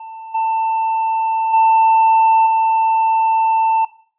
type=tone with level steps; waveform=triangle; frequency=892 Hz; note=A5; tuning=23 cents sharp; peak=-28 / -13 / -7 / -10 dBFS; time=0-3.85 s; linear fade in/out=5 ms; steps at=0.34 / 1.53 / 2.46 s; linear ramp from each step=10 ms; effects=noise-tail reverb RT60 0.5 s tail -18 dB re dry + resampled to 8000 Hz